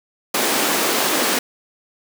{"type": "high-pass noise", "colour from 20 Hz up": "pink", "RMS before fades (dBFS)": -19, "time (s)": [0.34, 1.39], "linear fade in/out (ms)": 5, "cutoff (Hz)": 250, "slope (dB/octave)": 24, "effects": []}